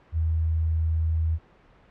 sine tone, 80.6 Hz, E2, 38 cents flat, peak -21 dBFS, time 0.12-1.39 s, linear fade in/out 50 ms, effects pink hiss -56 dBFS RMS until 1.9 s + low-pass 2000 Hz 12 dB/octave

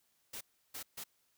white noise bursts at uneven times, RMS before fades -44 dBFS, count 3, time 0.33-0.41 / 0.74-0.83 / 0.97-1.04 s, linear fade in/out 10 ms, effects white hiss -75 dBFS RMS until 1.37 s

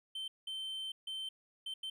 triangle tone bursts at uneven times, 3100 Hz, G7, 20 cents flat, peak -37 dBFS, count 5, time 0.15-0.28 / 0.47-0.92 / 1.07-1.29 / 1.66-1.74 / 1.83-1.9 s, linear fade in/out 5 ms, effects none

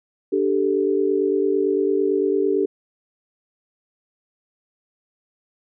sine chord, D suspended fourth, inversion none, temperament just, 293.7 / 391.6 / 440.5 Hz, D4 / G4 / A4, 0 / -2 / +2 cents, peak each -24 / -19 / -23 dBFS, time 0.32-2.66 s, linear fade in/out 10 ms, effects none

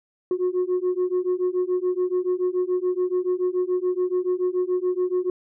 sine beating tone pair, 360 / 367 Hz, F#4 / F#4, -47 / -14 cents, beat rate 7 Hz, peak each -22 dBFS, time 0.31-5.3 s, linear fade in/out 2 ms, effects tanh soft clip ceiling -17 dBFS

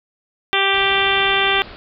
harmonic tone, 392 Hz, G4, in tune, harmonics 1 / 2 / 3 / 4 / 5 / 6 / 7 / 8 / 9, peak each -23 / -23 / -23 / -23 / -23 / -23 / -23 / -23 / -23 dBFS, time 0.53-1.62 s, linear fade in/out 0 ms
pink low-pass noise, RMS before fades -37 dBFS, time 0.74-1.76 s, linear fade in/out 0 ms, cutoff 4700 Hz, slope 96 dB/octave
effects none

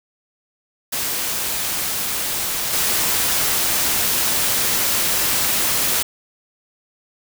white noise with level steps, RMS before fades -23 / -19 dBFS, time 0.92-6.03 s, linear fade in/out 10 ms, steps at 2.73 s, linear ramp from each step 5 ms, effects none

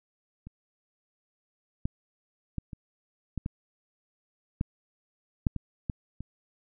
clicks, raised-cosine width 5 ms, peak -30 / -16 / -19 / -27 / -19 / -19 / -15 / -11 / -21 / -17 / -25 dBFS, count 11, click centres 0.47 / 1.855 / 2.583 / 2.732 / 3.377 / 3.461 / 4.611 / 5.468 / 5.563 / 5.898 / 6.206 s, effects none

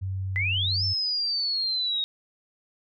sine tone, 95.2 Hz, F#2, 50 cents sharp, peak -27 dBFS, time 0.01-0.94 s, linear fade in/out 20 ms
sine exponential two-way sweep, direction up then down, 1975 to 5330 to 3746 Hz, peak -24 dBFS, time 0.36-2.04 s, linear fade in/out 0 ms, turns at 0.84 s
effects none

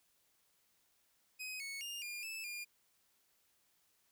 sawtooth tone with pitch steps, 2519 / 2209 / 2819 / 2413 / 2626 / 2413 Hz, D#7 / C#7 / F7 / D7 / E7 / D7, +21 / -7 / +16 / +46 / -7 / +46 cents, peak -39 dBFS, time 1.39-2.65 s, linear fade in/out 20 ms, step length 210 ms, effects white hiss -75 dBFS RMS until 4.11 s

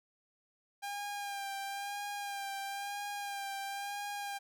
sawtooth tone with vibrato, 802 Hz, G5, 39 cents sharp, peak -34 dBFS, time 0.82-4.39 s, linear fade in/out 20 ms, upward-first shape sine, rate 1 Hz, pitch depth 30 cents each way, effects none

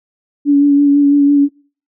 sine tone with vibrato, 285.2 Hz, C#4, 49 cents sharp, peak -6 dBFS, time 0.45-1.49 s, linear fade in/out 50 ms, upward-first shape sine, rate 6 Hz, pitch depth 20 cents each way, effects noise-tail reverb RT60 0.4 s tail -22 dB re dry

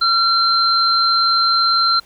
sine tone pair together, 1364 / 4122 Hz, F6 / C8, -41 / -27 cents, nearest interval octave + perfect fifth, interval 1914 cents, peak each -15 dBFS, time 0.01-2 s, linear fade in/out 10 ms, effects pink hiss -49 dBFS RMS until 2.05 s

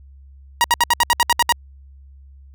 sawtooth tone bursts, 952 Hz, A#5, 36 cents sharp, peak -8 dBFS, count 10, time 0.61-1.523 s, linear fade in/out 0 ms, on 31 ms, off 67 ms, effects added 68 Hz sine -41 dBFS peak until 2.54 s

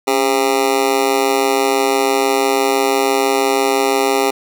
25% pulse tone with amplitude modulation, 403.8 Hz, G#4, 49 cents flat, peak -5 dBFS, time 0.07-4.31 s, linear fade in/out 10 ms, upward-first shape sine, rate 126 Hz, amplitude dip 100%, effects none

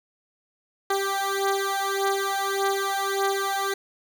15% pulse beating tone pair, 392 / 393.7 Hz, G4 / G4, 0 / +8 cents, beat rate 1.7 Hz, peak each -20 dBFS, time 0.9-3.74 s, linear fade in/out 5 ms, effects none

